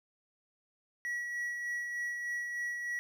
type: tone with tremolo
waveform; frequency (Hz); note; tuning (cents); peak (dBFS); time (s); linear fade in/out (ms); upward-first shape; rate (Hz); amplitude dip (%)
triangle; 1928; B6; -42; -31; 1.05-2.99; 0; sine; 3.3; 35
effects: none